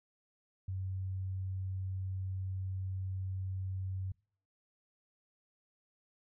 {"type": "tone", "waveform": "sine", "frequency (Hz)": 94.5, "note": "F#2", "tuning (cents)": 37, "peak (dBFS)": -35, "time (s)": [0.68, 4.12], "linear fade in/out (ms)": 5, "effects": ["noise-tail reverb RT60 0.5 s tail -26 dB re dry"]}